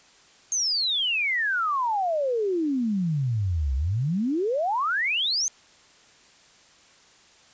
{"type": "exponential two-way sweep", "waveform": "sine", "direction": "down then up", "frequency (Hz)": [6510, 63.4, 6510], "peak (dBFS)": -22, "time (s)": [0.52, 5.48], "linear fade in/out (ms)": 0, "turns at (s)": 3.75, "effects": ["white hiss -55 dBFS RMS until 7.53 s", "resampled to 16000 Hz"]}